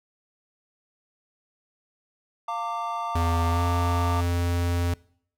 triangle chord, Bb major, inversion second, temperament equal with one note detuned, 698.5 / 908.9 / 1174.7 Hz, F5 / Bb5 / D6, 0 / -44 / 0 cents, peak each -31 / -29 / -29 dBFS, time 2.48-4.21 s, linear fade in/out 5 ms
square tone with pitch glide, 84 to 86.91 Hz, E2 to F2, +33 to -8 cents, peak -23 dBFS, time 3.15-4.94 s, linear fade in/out 5 ms, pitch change +59 cents, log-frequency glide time 3.49-3.62 s
effects noise-tail reverb RT60 0.6 s tail -23 dB re dry

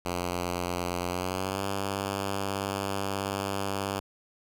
5% pulse tone with pitch glide, 88.7 to 98.42 Hz, F2 to G2, +27 to +7 cents, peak -18 dBFS, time 0.05-4 s, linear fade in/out 5 ms, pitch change +180 cents, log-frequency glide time 1.08-1.64 s, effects none

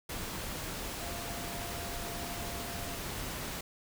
sine tone in noise, 692 Hz, F5, 16 cents flat, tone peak -45 dBFS, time 1.01-2.96 s, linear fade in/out 5 ms, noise pink, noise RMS -39 dBFS, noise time 0.09-3.61 s, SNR -9 dB, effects none

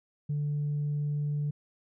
sine tone, 146.83 Hz, D3, in tune, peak -26 dBFS, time 0.29-1.51 s, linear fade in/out 10 ms, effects tanh soft clip ceiling -25 dBFS

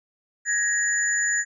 sine tone cluster, 1669 / 1878 / 6970 Hz, G#6 / A#6 / A8, +8 / +12 / -17 cents, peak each -25 dBFS, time 0.45-1.45 s, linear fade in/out 50 ms, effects none

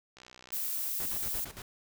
click train, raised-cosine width 0.2 ms, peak -33 dBFS, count 46, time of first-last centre 0.17-0.888 s, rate 62.7 Hz
violet noise, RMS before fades -34 dBFS, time 0.52-1.45 s, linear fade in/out 10 ms
pink noise with tremolo, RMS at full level -43 dBFS, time 1-1.62 s, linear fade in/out 2 ms, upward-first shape square, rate 8.8 Hz, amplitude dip 75%
effects none

